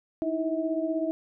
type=tone cluster; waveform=sine; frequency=312.3 / 328.3 / 644 Hz; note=D#4 / E4 / E5; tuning=+7 / -7 / -41 cents; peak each=-30 dBFS; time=0.22-1.11 s; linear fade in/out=0 ms; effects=none